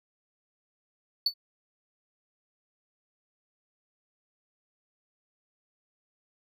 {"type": "tone with exponential decay", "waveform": "triangle", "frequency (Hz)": 4478, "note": "C#8", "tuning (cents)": 17, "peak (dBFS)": -17, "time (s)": [1.26, 1.34], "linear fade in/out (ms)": 5, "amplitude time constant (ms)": 17, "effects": ["tanh soft clip ceiling -13 dBFS"]}